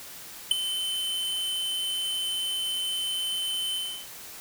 square tone with ADSR envelope, 3059 Hz, G7, 43 cents flat, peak -15 dBFS, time 0.51-4.08 s, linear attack 4 ms, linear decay 11 ms, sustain -13 dB, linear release 330 ms, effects white hiss -43 dBFS RMS until 4.4 s

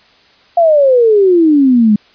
sine exponential sweep, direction down, 702 to 203.8 Hz, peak -5 dBFS, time 0.57-1.96 s, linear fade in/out 5 ms, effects white hiss -47 dBFS RMS until 2.14 s + resampled to 11025 Hz

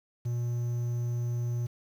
triangle tone with quantisation, 119.9 Hz, A#2, 49 cents sharp, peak -26 dBFS, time 0.25-1.67 s, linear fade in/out 10 ms, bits 9, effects none

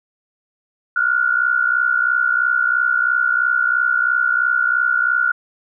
sine tone pair together, 1403 / 1466 Hz, F6 / F#6, +8 / -16 cents, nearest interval minor second, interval 76 cents, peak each -17 dBFS, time 0.96-5.32 s, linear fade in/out 5 ms, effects none

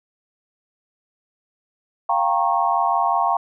sine chord, G half-diminished seventh, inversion third, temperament equal with one note detuned, 698.5 / 784 / 932.3 / 1092.2 Hz, F5 / G5 / Bb5 / Db6, 0 / 0 / 0 / -26 cents, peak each -22 dBFS, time 2.09-3.37 s, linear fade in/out 5 ms, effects none

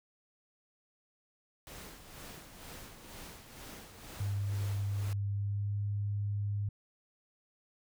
pink noise with tremolo, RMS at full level -47 dBFS, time 1.67-5.13 s, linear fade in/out 0 ms, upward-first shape sine, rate 2.1 Hz, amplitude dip 55%
sine tone with pitch glide, 100.5 to 102.14 Hz, G2 to G#2, +44 to -28 cents, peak -31 dBFS, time 4.2-6.69 s, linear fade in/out 5 ms, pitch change +28 cents, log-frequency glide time 5.28-5.77 s
effects none

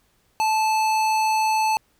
sine tone with hard clipping, 873 Hz, A5, 14 cents flat, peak -20 dBFS, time 0.4-1.77 s, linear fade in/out 0 ms, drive 17 dB, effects pink hiss -64 dBFS RMS until 1.99 s

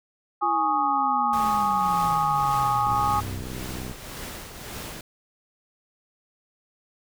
sine chord, Ab suspended fourth, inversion none, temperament equal, 830.6 / 1108.7 / 1244.5 Hz, Ab5 / Db6 / Eb6, 0 / 0 / 0 cents, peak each -23 / -27 / -25 dBFS, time 0.41-3.21 s, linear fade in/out 20 ms
sine exponential sweep, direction down, 350 to 90.9 Hz, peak -32 dBFS, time 0.42-3.42 s, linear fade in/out 10 ms
pink noise with tremolo, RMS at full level -35 dBFS, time 1.33-5.01 s, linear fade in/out 2 ms, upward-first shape triangle, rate 1.8 Hz, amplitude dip 55%
click train, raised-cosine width 3 ms, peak -24 dBFS, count 67, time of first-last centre 2.87-3.913 s, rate 63.3 Hz
effects none

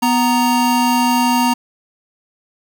square tone pair together, 247.7 / 932.3 Hz, B3 / A#5, +5 / 0 cents, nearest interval octave + major seventh, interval 2295 cents, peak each -16 dBFS, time 0.02-1.54 s, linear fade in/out 10 ms, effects none

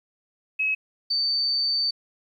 sine tone pair in turn, 2564 / 4569 Hz, E7 / D8, -49 / -48 cents, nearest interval minor seventh, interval 1001 cents, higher second, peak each -21 dBFS, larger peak neither, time 0.59-0.75 / 1.1-1.91 s, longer second, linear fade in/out 10 ms, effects 10-bit

